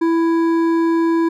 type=tone with hard clipping; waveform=sine; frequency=331.2 Hz; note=E4; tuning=8 cents sharp; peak=-15 dBFS; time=0.01-1.29 s; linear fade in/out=10 ms; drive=9 dB; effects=none